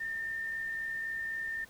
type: tone with amplitude modulation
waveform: sine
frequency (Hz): 1807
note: A6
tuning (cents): +46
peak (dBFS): -32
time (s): 0-1.65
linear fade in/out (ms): 10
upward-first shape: sine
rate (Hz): 63.8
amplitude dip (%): 35
effects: pink hiss -57 dBFS RMS until 1.69 s